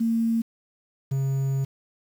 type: tone pair in turn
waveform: sine / triangle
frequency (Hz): 228.1 / 135.63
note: A#3 / C#3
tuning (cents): -37 / -37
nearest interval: major sixth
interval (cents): 900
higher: first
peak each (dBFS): -20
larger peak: neither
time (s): 0-0.42 / 1.11-1.65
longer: second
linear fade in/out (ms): 10
effects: 8-bit